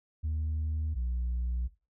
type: tone pair in turn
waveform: sine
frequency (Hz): 77.78 / 60.61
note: D#2 / B1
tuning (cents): 0 / -32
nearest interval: major third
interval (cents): 432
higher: first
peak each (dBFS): -27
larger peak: neither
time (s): 0.23-0.95 / 0.95-1.68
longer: second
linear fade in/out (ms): 20
effects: noise-tail reverb RT60 0.3 s tail -17 dB re dry + tanh soft clip ceiling -27 dBFS